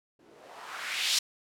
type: noise with low-pass filter sweep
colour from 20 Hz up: violet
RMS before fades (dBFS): -34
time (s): 0.19-1.19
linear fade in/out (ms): 5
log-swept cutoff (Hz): 260 to 4700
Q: 1.7
effects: none